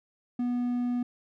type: tone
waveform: triangle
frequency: 244.4 Hz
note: B3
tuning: 18 cents flat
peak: -24 dBFS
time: 0.39-1.03 s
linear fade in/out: 5 ms
effects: none